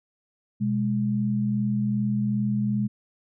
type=tone pair together; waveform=sine; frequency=125.14 / 207.7 Hz; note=B2 / G#3; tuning=+23 / 0 cents; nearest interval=major sixth; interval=877 cents; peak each=-27 / -23 dBFS; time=0.6-2.88 s; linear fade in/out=20 ms; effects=none